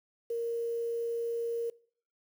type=tone with quantisation; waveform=sine; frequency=466.2 Hz; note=A#4; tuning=in tune; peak=-30 dBFS; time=0.3-1.7 s; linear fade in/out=5 ms; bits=9; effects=noise-tail reverb RT60 0.5 s tail -22 dB re dry